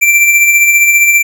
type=tone with tremolo; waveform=square; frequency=2350 Hz; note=D7; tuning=1 cent sharp; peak=-4 dBFS; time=0.01-1.23 s; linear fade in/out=20 ms; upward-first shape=sine; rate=15 Hz; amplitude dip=40%; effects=none